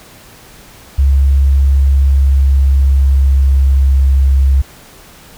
sine tone with pitch glide, 68.5 to 67.52 Hz, C#2 to C#2, -20 to -45 cents, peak -6 dBFS, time 0.98-4.62 s, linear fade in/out 10 ms, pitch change -25 cents, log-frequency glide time 1.78-3.95 s, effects pink hiss -39 dBFS RMS until 5.37 s

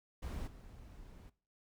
brown noise with level steps, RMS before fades -41 / -54 dBFS, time 0.22-1.3 s, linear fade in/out 10 ms, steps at 0.46 s, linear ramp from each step 20 ms, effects noise-tail reverb RT60 0.4 s tail -19 dB re dry

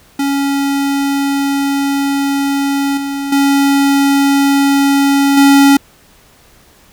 square tone with level steps, 278.6 Hz, C#4, 9 cents sharp, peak -13 / -18 / -9 / -5 dBFS, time 0.19-5.77 s, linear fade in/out 5 ms, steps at 2.97 / 3.32 / 5.37 s, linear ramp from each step 5 ms, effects pink hiss -46 dBFS RMS until 6.92 s

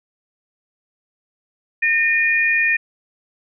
sine tone pair together, 1829 / 2438 Hz, A#6 / D#7, -33 / -36 cents, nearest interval perfect fourth, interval 497 cents, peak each -17 dBFS, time 1.82-2.77 s, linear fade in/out 10 ms, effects none

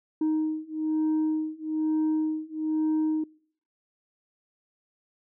sine beating tone pair, 311.4 / 312.5 Hz, D#4 / D#4, +2 / +8 cents, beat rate 1.1 Hz, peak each -26 / -25 dBFS, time 0.21-3.24 s, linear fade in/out 5 ms, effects noise-tail reverb RT60 0.6 s tail -26 dB re dry + tanh soft clip ceiling -21 dBFS

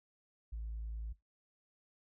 triangle tone with tanh clipping, 55 Hz, A1, in tune, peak -39 dBFS, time 0.52-1.13 s, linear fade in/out 10 ms, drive 5 dB, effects noise-tail reverb RT60 0.2 s tail -19 dB re dry

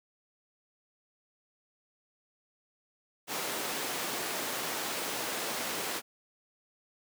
pink high-pass noise, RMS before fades -35 dBFS, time 3.27-6.02 s, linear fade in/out 50 ms, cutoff 330 Hz, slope 12 dB/octave, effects none

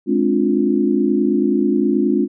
sine chord, D half-diminished seventh, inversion second, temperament just, 211.4 / 264.3 / 293.7 / 352.4 Hz, Ab3 / C4 / D4 / F4, +31 / +18 / 0 / +16 cents, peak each -19 dBFS, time 0.06-2.28 s, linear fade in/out 50 ms, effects none

